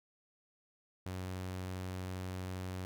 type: tone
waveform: sawtooth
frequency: 92.5 Hz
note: F#2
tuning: in tune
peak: -35 dBFS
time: 1.06-2.85 s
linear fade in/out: 0 ms
effects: none